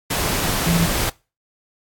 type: tone in noise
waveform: sine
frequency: 168.9 Hz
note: E3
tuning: 42 cents sharp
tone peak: -16 dBFS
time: 0.66-0.86 s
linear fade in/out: 10 ms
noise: pink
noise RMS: -21 dBFS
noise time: 0.1-1.1 s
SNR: +2 dB
effects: noise-tail reverb RT60 0.3 s tail -23 dB re dry + AAC 64 kbps